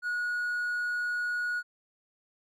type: tone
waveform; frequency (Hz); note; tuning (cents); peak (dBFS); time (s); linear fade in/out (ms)
triangle; 1454; F#6; -31; -26; 0.02-1.63; 50
effects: tanh soft clip ceiling -22 dBFS